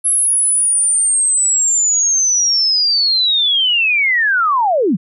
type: linear sweep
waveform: sine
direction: down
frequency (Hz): 11000 to 146.83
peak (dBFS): -11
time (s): 0.04-4.97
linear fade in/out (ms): 20
effects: none